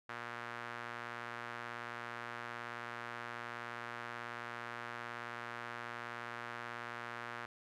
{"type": "tone with band-pass filter", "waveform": "sawtooth", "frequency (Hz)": 118.8, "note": "A#2", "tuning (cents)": 33, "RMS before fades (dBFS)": -45, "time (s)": [0.09, 7.46], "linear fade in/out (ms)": 5, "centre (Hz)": 1500, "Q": 1.8, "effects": []}